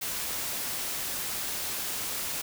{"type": "noise", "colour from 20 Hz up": "white", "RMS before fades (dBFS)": -33, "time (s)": [0.01, 2.42], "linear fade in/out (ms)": 10, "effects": []}